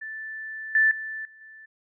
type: tone with level steps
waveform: sine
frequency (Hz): 1760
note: A6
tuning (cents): 0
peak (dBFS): -33 / -16 / -31 / -48 / -44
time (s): 0.01-1.66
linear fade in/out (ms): 10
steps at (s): 0.75 / 0.91 / 1.25 / 1.41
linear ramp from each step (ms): 2
effects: none